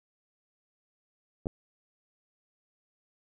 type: clicks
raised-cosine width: 2 ms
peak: -27 / -16 dBFS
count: 2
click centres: 1.458 / 1.469 s
effects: none